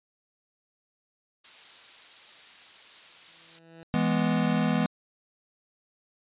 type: noise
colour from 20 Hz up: blue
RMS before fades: -42 dBFS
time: 1.44-3.59 s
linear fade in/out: 5 ms
type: tone with exponential growth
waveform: 15% pulse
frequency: 164.81 Hz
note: E3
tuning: in tune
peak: -38 dBFS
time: 3.04-3.83 s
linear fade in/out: 0 ms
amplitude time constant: 170 ms
type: chord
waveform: square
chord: E major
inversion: none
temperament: equal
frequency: 164.81 / 207.7 / 246.9 Hz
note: E3 / G#3 / B3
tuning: 0 / 0 / 0 cents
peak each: -28 dBFS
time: 3.94-4.86 s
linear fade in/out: 0 ms
effects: resampled to 8000 Hz